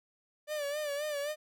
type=tone with vibrato; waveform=45% pulse; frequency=587.3 Hz; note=D5; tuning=in tune; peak=-33 dBFS; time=0.47-1.36 s; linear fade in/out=50 ms; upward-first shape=sine; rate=3.8 Hz; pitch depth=69 cents each way; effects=none